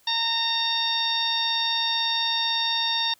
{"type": "harmonic tone", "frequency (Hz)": 918, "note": "A#5", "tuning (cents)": -27, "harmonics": [1, 2, 3, 4, 5, 6], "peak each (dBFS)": [-30, -33, -35, -24, -32, -32], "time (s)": [0.07, 3.14], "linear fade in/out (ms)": 5, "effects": ["white hiss -60 dBFS RMS until 3.19 s"]}